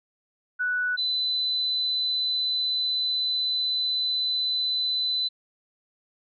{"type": "tone pair in turn", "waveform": "sine", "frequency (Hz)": [1480, 4012], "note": ["F#6", "B7"], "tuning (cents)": [0, 26], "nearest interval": "octave + perfect fourth", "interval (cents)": 1726, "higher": "second", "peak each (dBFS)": -23, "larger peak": "neither", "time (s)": [[0.59, 0.97], [0.97, 5.29]], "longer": "second", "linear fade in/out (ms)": 20, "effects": []}